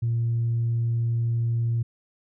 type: tone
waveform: sine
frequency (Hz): 116.54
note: A#2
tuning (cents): 0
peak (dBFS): -20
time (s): 0.02-1.83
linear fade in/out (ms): 10
effects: tanh soft clip ceiling -18 dBFS